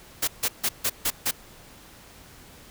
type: noise bursts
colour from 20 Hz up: white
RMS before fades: -24 dBFS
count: 6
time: 0.22-1.312 s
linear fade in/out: 10 ms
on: 57 ms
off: 150 ms
effects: pink hiss -49 dBFS RMS until 2.7 s